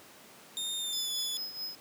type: tone with pitch glide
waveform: sawtooth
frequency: 3653 to 3448 Hz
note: A#7 to A7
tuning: -36 to -36 cents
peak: -30 dBFS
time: 0.57-1.37 s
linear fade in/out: 0 ms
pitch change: -100 cents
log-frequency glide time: 0.78-1.12 s
type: tone with tremolo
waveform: square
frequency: 5080 Hz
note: D#8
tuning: 35 cents sharp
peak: -34 dBFS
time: 0.93-1.75 s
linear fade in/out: 0 ms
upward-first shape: triangle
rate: 4.6 Hz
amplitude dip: 75%
effects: pink hiss -53 dBFS RMS until 1.8 s + high-pass 200 Hz 12 dB/octave